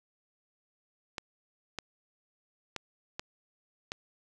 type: clicks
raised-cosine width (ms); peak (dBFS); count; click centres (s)
0.2; -18; 5; 1.182 / 1.787 / 2.763 / 3.195 / 3.919
effects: none